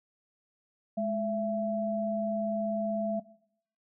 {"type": "tone pair together", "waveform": "sine", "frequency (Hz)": [210.7, 668.9], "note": ["G#3", "E5"], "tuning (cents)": [25, 25], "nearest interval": "octave + minor sixth", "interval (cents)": 2000, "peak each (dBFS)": [-31, -30], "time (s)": [0.97, 3.2], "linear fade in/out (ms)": 10, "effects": ["noise-tail reverb RT60 0.7 s tail -19 dB re dry"]}